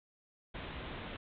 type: low-pass noise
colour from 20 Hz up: pink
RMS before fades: -44 dBFS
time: 0.54-1.17 s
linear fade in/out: 10 ms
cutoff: 3800 Hz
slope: 96 dB/octave
effects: none

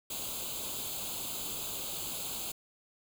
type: noise with comb filter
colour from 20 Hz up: white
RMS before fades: -38 dBFS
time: 0.1-2.52 s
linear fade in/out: 5 ms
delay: 0.27 ms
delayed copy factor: +0.85
effects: none

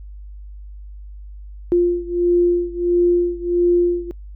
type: beating tone pair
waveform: sine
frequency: 349.2 / 350.7 Hz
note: F4 / F4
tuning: 0 / +7 cents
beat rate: 1.5 Hz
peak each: -16 / -18 dBFS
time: 1.72-4.11 s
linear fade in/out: 0 ms
effects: noise-tail reverb RT60 0.1 s tail -23 dB re dry + added 50 Hz sine -33 dBFS peak until 4.35 s

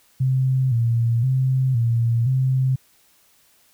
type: tone with vibrato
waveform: sine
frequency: 123.47 Hz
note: B2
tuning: in tune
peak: -16 dBFS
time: 0.2-2.76 s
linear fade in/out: 10 ms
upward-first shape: square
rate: 0.97 Hz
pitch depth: 100 cents each way
effects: white hiss -58 dBFS RMS until 3.73 s

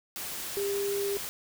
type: tone in noise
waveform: sine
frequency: 400.6 Hz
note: G4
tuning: 38 cents sharp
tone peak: -28 dBFS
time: 0.57-1.17 s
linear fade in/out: 0 ms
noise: white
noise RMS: -37 dBFS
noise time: 0.16-1.29 s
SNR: +6 dB
effects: none

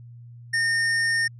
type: tone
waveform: square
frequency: 1828 Hz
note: A#6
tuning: 34 cents flat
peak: -21 dBFS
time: 0.53-1.28 s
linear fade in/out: 10 ms
effects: added 119 Hz sine -41 dBFS peak until 1.39 s + resampled to 22050 Hz

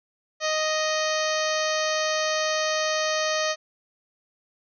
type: harmonic tone with a mistuned harmonic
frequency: 622.3 Hz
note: D#5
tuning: in tune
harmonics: 1 / 2 / 3 / 4 / 5 / 6 / 7 / 8 / 9 / 10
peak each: -26 / -30 / -30 / -35 / -35 / -37 / -34 / -38 / -36 / -35 dBFS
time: 0.4-3.56 s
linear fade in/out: 50 ms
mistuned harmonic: 8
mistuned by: -30 cents
effects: none

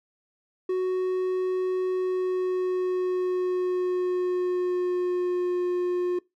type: tone with pitch glide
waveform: triangle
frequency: 370 to 357.4 Hz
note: F#4 to F4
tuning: 0 to +40 cents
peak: -21 dBFS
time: 0.69-6.19 s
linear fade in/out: 5 ms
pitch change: -60 cents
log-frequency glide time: 1.9-5.63 s
effects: noise-tail reverb RT60 0.2 s tail -22 dB re dry

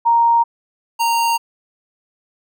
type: tone pair in turn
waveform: sine / square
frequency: 932.3 / 927 Hz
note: A#5 / A#5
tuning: 0 / -10 cents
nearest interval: unison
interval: 10 cents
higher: first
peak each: -10 / -15 dBFS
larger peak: first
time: 0.05-0.44 / 0.99-1.38 s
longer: neither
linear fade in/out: 20 ms
effects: none

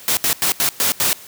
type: noise bursts at uneven times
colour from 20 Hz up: white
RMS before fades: -17 dBFS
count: 6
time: 0.08-0.17 / 0.24-0.33 / 0.42-0.52 / 0.6-0.69 / 0.8-0.92 / 1-1.13 s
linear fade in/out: 0 ms
effects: white hiss -40 dBFS RMS until 1.27 s + high-pass 80 Hz 12 dB/octave

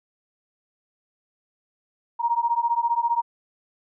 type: beating tone pair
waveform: sine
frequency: 932.3 / 947.3 Hz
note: A#5 / A#5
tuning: 0 / +28 cents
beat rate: 15 Hz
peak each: -23 / -23 dBFS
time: 2.19-3.22 s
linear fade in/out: 20 ms
effects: none

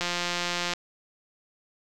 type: click train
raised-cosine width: 0.2 ms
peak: -11 dBFS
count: 128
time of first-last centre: 0.01-0.736 s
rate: 175 Hz
effects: none

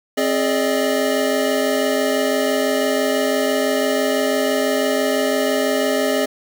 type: tone cluster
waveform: square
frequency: 265.7 / 417.1 / 581 / 627 Hz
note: C4 / G#4 / D5 / D#5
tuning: +27 / +7 / -19 / +13 cents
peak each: -23 dBFS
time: 0.17-6.26 s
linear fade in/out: 10 ms
effects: 7-bit

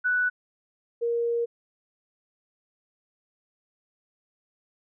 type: tone pair in turn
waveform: sine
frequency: 1483 / 469.4 Hz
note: F#6 / A#4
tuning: +4 / +12 cents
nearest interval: octave + minor sixth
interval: 1992 cents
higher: first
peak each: -21 / -23 dBFS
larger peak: first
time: 0.04-0.3 / 1.01-1.46 s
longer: second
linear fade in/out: 20 ms
effects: none

